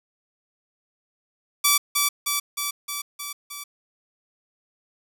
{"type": "tone with echo", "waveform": "5% pulse", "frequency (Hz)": 1155, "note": "D6", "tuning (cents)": -29, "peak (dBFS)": -4, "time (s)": [1.64, 1.78], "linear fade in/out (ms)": 10, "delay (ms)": 310, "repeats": 6, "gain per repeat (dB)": -3, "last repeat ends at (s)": 3.64, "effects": []}